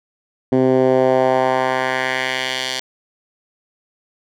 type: tone with band-pass filter sweep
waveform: 10% pulse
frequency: 129.8 Hz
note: C3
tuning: 13 cents flat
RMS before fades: -17 dBFS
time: 0.52-2.8 s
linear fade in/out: 5 ms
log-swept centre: 290 to 4200 Hz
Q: 1.4
effects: none